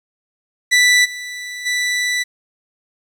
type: tone with level steps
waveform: sawtooth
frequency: 1975.5 Hz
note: B6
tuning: in tune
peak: -6 / -23 / -13 dBFS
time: 0.71-2.24 s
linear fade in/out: 20 ms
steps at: 1.04 / 1.65 s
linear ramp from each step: 20 ms
effects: low-pass 9000 Hz 12 dB/octave + 8-bit